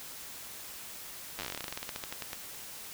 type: slowing click train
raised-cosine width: 0.2 ms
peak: -19 dBFS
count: 24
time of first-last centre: 1.39-2.331 s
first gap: 9 ms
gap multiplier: 1.12
effects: white hiss -45 dBFS RMS until 2.93 s